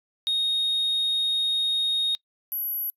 sine tone pair in turn, 3725 / 11731 Hz, A#7 / F#9, -2 / -16 cents, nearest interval octave + minor sixth, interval 1986 cents, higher second, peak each -19 / -26 dBFS, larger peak first, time 0.27-2.15 / 2.52-2.9 s, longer first, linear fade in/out 0 ms, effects noise-tail reverb RT60 0.1 s tail -26 dB re dry + tanh soft clip ceiling -20 dBFS

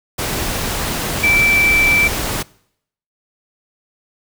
sine tone in noise, 2330 Hz, D7, 14 cents flat, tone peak -11 dBFS, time 1.23-2.08 s, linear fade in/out 10 ms, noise pink, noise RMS -21 dBFS, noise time 0.18-2.43 s, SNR +7 dB, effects noise-tail reverb RT60 0.7 s tail -23 dB re dry

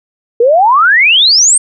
sine exponential sweep, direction up, 450.3 to 8870 Hz, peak -4 dBFS, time 0.4-1.58 s, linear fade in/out 5 ms, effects none

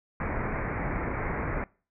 pink low-pass noise, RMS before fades -31 dBFS, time 0.2-1.64 s, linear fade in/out 2 ms, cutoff 2300 Hz, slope 96 dB/octave, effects noise-tail reverb RT60 0.4 s tail -24 dB re dry

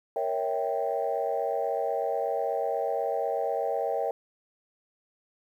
sine chord, A# diminished seventh, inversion none, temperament equal with one note detuned, 466.2 / 554.4 / 650.6 / 784 Hz, A#4 / C#5 / E5 / G5, 0 / 0 / -23 / 0 cents, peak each -31 dBFS, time 0.16-4.11 s, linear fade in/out 2 ms, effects tanh soft clip ceiling -17 dBFS + 10-bit

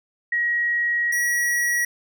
sine / square tone pair in turn, 1900 / 1917.6 Hz, A#6 / A#6, +33 / +48 cents, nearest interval unison, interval 15 cents, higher second, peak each -19 / -20 dBFS, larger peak first, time 0.32-1.12 / 1.12-1.85 s, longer first, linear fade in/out 5 ms, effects none

